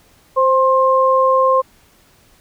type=tone pair together; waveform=sine; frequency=523.3 / 1060.3 Hz; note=C5 / C6; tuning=0 / +23 cents; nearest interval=octave; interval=1223 cents; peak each=-13 dBFS; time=0.36-1.62 s; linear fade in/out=20 ms; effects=pink hiss -52 dBFS RMS until 2.4 s